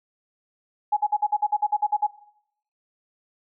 sine tone bursts, 836 Hz, G#5, 11 cents sharp, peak -17 dBFS, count 12, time 0.92-2.069 s, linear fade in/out 10 ms, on 49 ms, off 51 ms, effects noise-tail reverb RT60 0.7 s tail -17 dB re dry

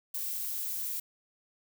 violet noise, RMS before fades -35 dBFS, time 0.14-1 s, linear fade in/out 5 ms, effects none

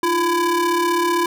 square ring-modulated tone, 329.6 Hz, E4, in tune, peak -14 dBFS, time 0.03-1.26 s, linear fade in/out 2 ms, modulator 677 Hz, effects none

